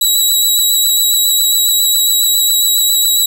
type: tone with vibrato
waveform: 15% pulse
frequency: 3894 Hz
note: B7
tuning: 25 cents flat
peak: -3 dBFS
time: 0.01-3.26 s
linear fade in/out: 5 ms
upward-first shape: sine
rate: 7.3 Hz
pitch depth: 22 cents each way
effects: none